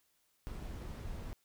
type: noise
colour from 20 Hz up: brown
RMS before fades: -43 dBFS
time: 0.47-1.33 s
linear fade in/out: 0 ms
effects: white hiss -75 dBFS RMS until 1.44 s